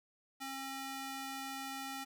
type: tone with high-pass filter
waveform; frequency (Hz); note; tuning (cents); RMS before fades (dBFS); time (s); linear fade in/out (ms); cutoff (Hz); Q
square; 269.3; C#4; -50; -43; 0.4-2.05; 20; 580; 0.55
effects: none